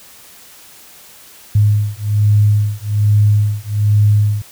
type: beating tone pair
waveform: sine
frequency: 103.83 / 105.03 Hz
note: G#2 / G#2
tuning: 0 / +20 cents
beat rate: 1.2 Hz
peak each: -13 dBFS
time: 1.55-4.42 s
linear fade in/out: 5 ms
effects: white hiss -41 dBFS RMS until 4.51 s